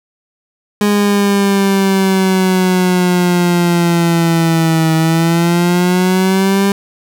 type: exponential two-way sweep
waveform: 30% pulse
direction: down then up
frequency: 207 to 160 to 199.6 Hz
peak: -7 dBFS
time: 0.81-6.72 s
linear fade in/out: 2 ms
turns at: 4.95 s
effects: none

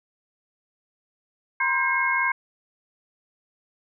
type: tone cluster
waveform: sine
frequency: 957 / 1041 / 1596 / 2165 Hz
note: A#5 / C6 / G6 / C#7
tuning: +45 / -9 / +31 / -41 cents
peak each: -30 / -26 / -25 / -24 dBFS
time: 1.6-2.32 s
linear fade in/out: 5 ms
effects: none

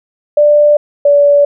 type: tone pair in turn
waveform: sine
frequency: 591 / 575.2 Hz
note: D5 / D5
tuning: +11 / -36 cents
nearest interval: unison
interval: 47 cents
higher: first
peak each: -4 dBFS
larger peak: neither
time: 0.37-0.77 / 1.05-1.45 s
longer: neither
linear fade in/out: 5 ms
effects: none

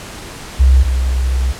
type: tone pair in turn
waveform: sine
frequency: 65.41 / 63.88 Hz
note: C2 / C2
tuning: 0 / -41 cents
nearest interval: unison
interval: 41 cents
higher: first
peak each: -5 / -12 dBFS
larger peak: first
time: 0.59-0.84 / 0.84-1.53 s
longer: second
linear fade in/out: 20 ms
effects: pink hiss -31 dBFS RMS until 1.59 s + low-pass 10000 Hz 12 dB/octave

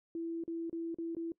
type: tone with dropouts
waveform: sine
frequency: 332.4 Hz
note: E4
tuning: 15 cents sharp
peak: -35 dBFS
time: 0.15-1.32 s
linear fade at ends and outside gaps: 2 ms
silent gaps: 0.438-0.478 / 0.697-0.728 / 0.945-0.985 / 1.15-1.167 s
effects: noise-tail reverb RT60 0.1 s tail -22 dB re dry

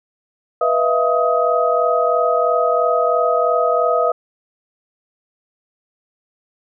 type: tone cluster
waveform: sine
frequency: 490 / 637 / 680 / 1259 Hz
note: B4 / D#5 / F5 / D#6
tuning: -14 / +41 / -46 / +20 cents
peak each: -19 dBFS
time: 0.61-4.12 s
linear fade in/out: 5 ms
effects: none

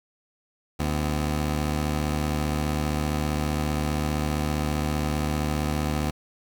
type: tone pair together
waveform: 15% pulse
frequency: 75.19 / 254.3 Hz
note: D2 / C4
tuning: +41 / -49 cents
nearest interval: octave + major sixth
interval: 2110 cents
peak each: -18 / -27 dBFS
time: 0.79-6.11 s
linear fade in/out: 10 ms
effects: 9-bit

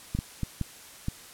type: clicks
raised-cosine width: 5 ms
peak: -16 dBFS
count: 5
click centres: 0.15 / 0.189 / 0.433 / 0.613 / 1.084 s
effects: white hiss -48 dBFS RMS until 1.33 s + low-pass 12000 Hz 12 dB/octave

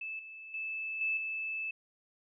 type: tone with level steps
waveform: sine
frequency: 2623 Hz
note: E7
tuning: 9 cents flat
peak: -37 / -45 / -35 / -29 / -34 dBFS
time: 0.01-1.71 s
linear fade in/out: 5 ms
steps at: 0.19 / 0.54 / 1.01 / 1.17 s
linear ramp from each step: 2 ms
effects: none

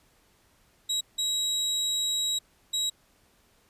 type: tone bursts at uneven times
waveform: 30% pulse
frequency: 3847 Hz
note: B7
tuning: 46 cents flat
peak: -23 dBFS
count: 3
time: 0.89-1.01 / 1.18-2.39 / 2.73-2.9 s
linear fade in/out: 10 ms
effects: pink hiss -64 dBFS RMS until 3.69 s + resampled to 32000 Hz

